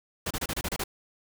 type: noise bursts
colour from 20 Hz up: pink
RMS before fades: -31 dBFS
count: 8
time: 0.26-0.839 s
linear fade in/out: 5 ms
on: 47 ms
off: 29 ms
effects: none